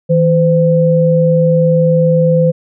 sine tone pair together, 161.27 / 512 Hz, E3 / C5, -38 / -38 cents, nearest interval octave + minor sixth, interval 2000 cents, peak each -10 dBFS, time 0.09-2.52 s, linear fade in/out 20 ms, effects none

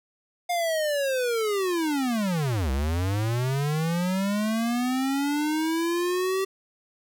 square linear two-way sweep, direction down then up, 712 to 64 to 387.9 Hz, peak -24 dBFS, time 0.49-6.45 s, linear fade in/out 10 ms, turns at 2.71 s, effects none

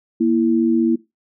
sine tone pair together, 235.3 / 330.7 Hz, A#3 / E4, +16 / +6 cents, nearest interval tritone, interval 590 cents, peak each -16 dBFS, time 0.2-0.96 s, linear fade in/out 10 ms, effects noise-tail reverb RT60 0.2 s tail -18 dB re dry

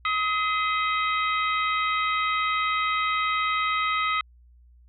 harmonic tone with a mistuned harmonic, 633 Hz, D#5, 30 cents sharp, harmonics 2 / 3 / 4 / 5 / 6, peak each -24 / -29 / -33 / -36 / -35 dBFS, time 0.05-4.21 s, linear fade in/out 2 ms, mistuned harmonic 3, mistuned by +130 cents, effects added 60 Hz sine -51 dBFS peak until 4.88 s

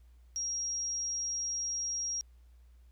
sine tone, 5630 Hz, F8, 13 cents sharp, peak -32 dBFS, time 0.36-2.21 s, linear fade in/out 0 ms, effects added 60 Hz sine -55 dBFS peak until 2.91 s + pink hiss -75 dBFS RMS until 2.91 s

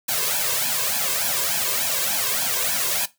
white noise with flanger, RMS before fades -23 dBFS, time 0.08-3.06 s, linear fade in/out 10 ms, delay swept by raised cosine 1.2 to 1.91 ms, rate 3.4 Hz, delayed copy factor +0.9, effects noise-tail reverb RT60 0.2 s tail -17 dB re dry + high-pass 150 Hz 12 dB/octave

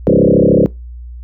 sine tone with frequency modulation, 340.5 Hz, F4, 44 cents flat, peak -6 dBFS, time 0.07-0.66 s, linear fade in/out 0 ms, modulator 33.6 Hz, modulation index 6.1, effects noise-tail reverb RT60 0.2 s tail -21 dB re dry + added 60 Hz sine -27 dBFS peak until 1.23 s

